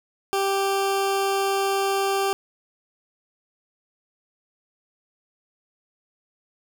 20% pulse tone, 392 Hz, G4, in tune, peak -16 dBFS, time 0.33-2.33 s, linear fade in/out 0 ms, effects none

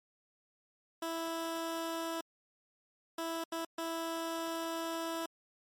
15% pulse tone bursts at uneven times, 329.6 Hz, E4, in tune, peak -29 dBFS, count 4, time 1.02-2.21 / 3.18-3.44 / 3.52-3.65 / 3.78-5.26 s, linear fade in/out 5 ms, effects MP3 64 kbps

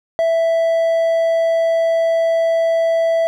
triangle tone, 660 Hz, E5, 2 cents sharp, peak -11 dBFS, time 0.19-3.27 s, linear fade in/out 0 ms, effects none

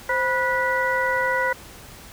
harmonic tone with a mistuned harmonic, 489.4 Hz, B4, 16 cents flat, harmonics 1 / 2 / 3 / 4, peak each -25 / -25 / -25 / -25 dBFS, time 0.09-1.53 s, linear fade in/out 5 ms, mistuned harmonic 1, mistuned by +110 cents, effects pink hiss -43 dBFS RMS until 2.12 s

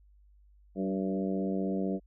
harmonic tone with a mistuned harmonic, 95.8 Hz, G2, 39 cents flat, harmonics 2 / 3 / 4 / 5 / 6 / 7, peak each -31 / -35 / -37 / -39 / -41 / -42 dBFS, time 0.75-2 s, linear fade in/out 50 ms, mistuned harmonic 3, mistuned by +22 cents, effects added 50 Hz sine -57 dBFS peak until 2.06 s

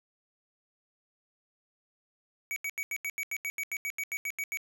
square tone bursts, 2264 Hz, C#7, 36 cents sharp, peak -32 dBFS, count 16, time 2.51-4.572 s, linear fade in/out 0 ms, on 52 ms, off 82 ms, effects none

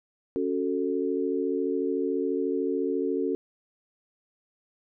sine chord, F# minor, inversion second, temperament just, 277.5 / 370 / 444 Hz, C#4 / F#4 / A4, +2 / 0 / +16 cents, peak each -29 dBFS, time 0.36-3.35 s, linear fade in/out 0 ms, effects none

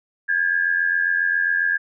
sine tone pair together, 1619 / 1706.4 Hz, G#6 / G#6, -45 / +46 cents, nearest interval minor second, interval 91 cents, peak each -19 / -22 dBFS, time 0.28-1.78 s, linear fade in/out 20 ms, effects none

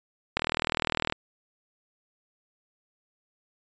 click train, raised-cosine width 0.3 ms, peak -9 dBFS, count 31, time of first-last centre 0.37-1.124 s, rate 39.8 Hz, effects resampled to 16000 Hz

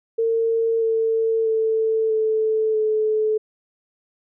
sine tone with pitch steps, 454.7 / 449 / 443.3 / 437.7 / 432.2 Hz, A#4 / A4 / A4 / A4 / A4, -43 / +35 / +13 / -9 / -31 cents, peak -17 dBFS, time 0.18-3.38 s, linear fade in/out 10 ms, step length 640 ms, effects none

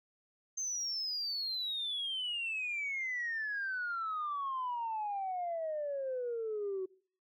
sine exponential sweep, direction down, 6350 to 370 Hz, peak -33 dBFS, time 0.57-6.86 s, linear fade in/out 10 ms, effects noise-tail reverb RT60 0.5 s tail -23 dB re dry + tanh soft clip ceiling -30 dBFS

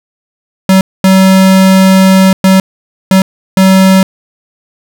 square tone bursts at uneven times, 190 Hz, F#3, 46 cents sharp, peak -3 dBFS, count 5, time 0.69-0.81 / 1.04-2.33 / 2.44-2.6 / 3.11-3.22 / 3.57-4.03 s, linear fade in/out 2 ms, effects none

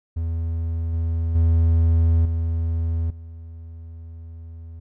triangle tone with level steps, 82.41 Hz, E2, in tune, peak -20 / -18 / -12 / -18 / -33 dBFS, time 0.16-4.8 s, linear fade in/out 10 ms, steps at 0.93 / 1.35 / 2.25 / 3.1 s, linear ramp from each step 5 ms, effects none

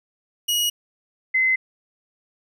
sawtooth / sine tone pair in turn, 2900 / 2051 Hz, F#7 / C7, -35 / -35 cents, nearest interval tritone, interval 600 cents, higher first, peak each -16 dBFS, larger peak neither, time 0.48-0.7 / 1.34-1.56 s, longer neither, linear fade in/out 10 ms, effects none

